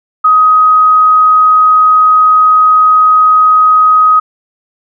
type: tone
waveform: sine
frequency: 1258 Hz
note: D#6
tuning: 19 cents sharp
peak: -3 dBFS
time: 0.24-4.2 s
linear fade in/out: 10 ms
effects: none